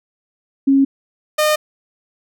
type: tone pair in turn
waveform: sine / sawtooth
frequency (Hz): 273.2 / 609.8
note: C#4 / D#5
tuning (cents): -25 / -35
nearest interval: octave + major second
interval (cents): 1390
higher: second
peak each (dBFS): -9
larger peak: neither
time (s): 0.67-0.85 / 1.38-1.56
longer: neither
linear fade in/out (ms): 10
effects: none